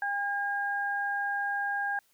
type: tone pair together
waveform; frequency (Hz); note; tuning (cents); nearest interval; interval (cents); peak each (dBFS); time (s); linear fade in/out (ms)
sine; 806 / 1620.4; G5 / G#6; +48 / -43; octave; 1209; -32 / -30; 0.02-1.99; 2
effects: white hiss -68 dBFS RMS until 2.13 s